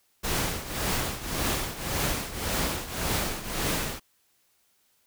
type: noise with tremolo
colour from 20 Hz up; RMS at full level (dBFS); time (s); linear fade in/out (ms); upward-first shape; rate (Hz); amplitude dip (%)
pink; -26; 0.23-4; 20; triangle; 1.8; 80
effects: white hiss -68 dBFS RMS until 5.06 s